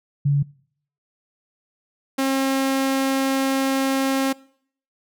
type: tone pair in turn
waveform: sine / sawtooth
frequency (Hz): 142.4 / 268.8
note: C#3 / C4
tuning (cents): +47 / +47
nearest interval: major seventh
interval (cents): 1100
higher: second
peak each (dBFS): -15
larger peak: neither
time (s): 0.25-0.43 / 2.18-4.33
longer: second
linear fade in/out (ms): 10
effects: noise-tail reverb RT60 0.6 s tail -23 dB re dry